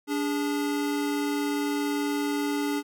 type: tone pair together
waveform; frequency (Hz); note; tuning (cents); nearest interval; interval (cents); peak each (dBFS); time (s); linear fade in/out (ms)
square; 289.2 / 409; D4 / G#4; -27 / -26; tritone; 601; -27 / -33; 0.07-2.83; 50
effects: none